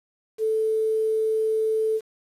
sine tone with quantisation, 438.8 Hz, A4, 5 cents flat, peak -20 dBFS, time 0.38-2.01 s, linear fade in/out 50 ms, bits 8, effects resampled to 32000 Hz

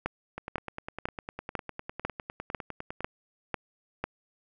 two click trains, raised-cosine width 0.5 ms, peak -21 / -14 dBFS, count 27 / 9, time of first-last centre 0.38-3.006 / 0.06-4.04 s, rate 9.9 / 2.01 Hz, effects none

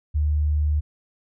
sine tone, 75 Hz, D2, 37 cents sharp, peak -18 dBFS, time 0.14-0.81 s, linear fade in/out 20 ms, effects none

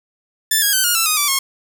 5% pulse tone with pitch steps, 1760 / 1642.1 / 1532.2 / 1429.6 / 1333.8 / 1244.5 / 1161.2 / 1083.4 Hz, A6 / G#6 / G6 / F6 / E6 / D#6 / D6 / C#6, 0 / -20 / -40 / +40 / +20 / 0 / -20 / -40 cents, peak -3 dBFS, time 0.51-1.39 s, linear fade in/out 5 ms, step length 110 ms, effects 7-bit

